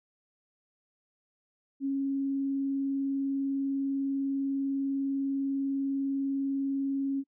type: tone with vibrato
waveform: sine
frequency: 274 Hz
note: C#4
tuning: 20 cents flat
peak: -27 dBFS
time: 1.8-7.24 s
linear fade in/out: 50 ms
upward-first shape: sine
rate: 20 Hz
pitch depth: 17 cents each way
effects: noise-tail reverb RT60 0.1 s tail -25 dB re dry